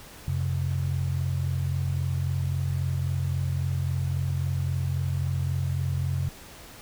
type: tone pair together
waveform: sine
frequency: 90.79 / 134.5 Hz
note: F#2 / C3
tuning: -32 / +48 cents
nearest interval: perfect fifth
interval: 680 cents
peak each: -27 dBFS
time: 0.28-6.29 s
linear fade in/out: 0 ms
effects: pink hiss -46 dBFS RMS until 6.81 s